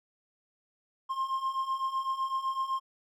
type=beating tone pair; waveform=triangle; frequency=1057 / 1064.9 Hz; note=C6 / C6; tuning=+17 / +30 cents; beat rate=7.9 Hz; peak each=-33 / -29 dBFS; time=1.09-2.8 s; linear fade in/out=20 ms; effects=none